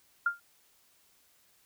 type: tone with exponential decay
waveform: sine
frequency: 1400 Hz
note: F6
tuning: 4 cents sharp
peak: -21 dBFS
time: 0.26-0.4 s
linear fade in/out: 5 ms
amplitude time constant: 29 ms
effects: white hiss -66 dBFS RMS until 1.65 s